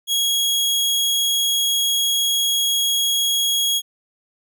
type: tone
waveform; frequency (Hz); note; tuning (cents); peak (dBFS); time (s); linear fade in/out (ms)
sawtooth; 3311; G#7; -6; -14; 0.07-3.82; 50
effects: none